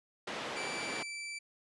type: band-pass noise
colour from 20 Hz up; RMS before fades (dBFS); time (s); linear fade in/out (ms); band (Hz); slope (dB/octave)
pink; -40; 0.27-1.03; 5; 300 to 3900; 12
type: tone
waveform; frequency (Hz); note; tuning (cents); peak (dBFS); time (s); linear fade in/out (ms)
sawtooth; 2328; D7; -16; -36; 0.56-1.39; 10
effects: resampled to 24000 Hz